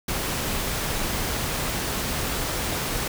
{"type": "noise", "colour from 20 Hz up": "pink", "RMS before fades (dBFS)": -27, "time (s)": [0.08, 3.08], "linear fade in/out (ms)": 5, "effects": []}